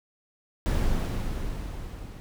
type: noise with level ramp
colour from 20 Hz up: brown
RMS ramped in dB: -23 to -40 dBFS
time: 0.66-2.2 s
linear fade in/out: 0 ms
effects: none